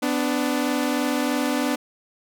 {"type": "tone pair together", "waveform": "sawtooth", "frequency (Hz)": [250.6, 293.7], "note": ["B3", "D4"], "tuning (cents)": [25, 0], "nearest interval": "minor third", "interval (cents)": 275, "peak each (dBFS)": -20, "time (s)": [0.02, 1.76], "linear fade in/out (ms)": 10, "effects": []}